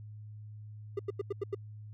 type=tone bursts; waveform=triangle; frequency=400.5 Hz; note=G4; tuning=37 cents sharp; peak=-28 dBFS; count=6; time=0.97-1.548 s; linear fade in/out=5 ms; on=23 ms; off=88 ms; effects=added 106 Hz sine -44 dBFS peak until 1.93 s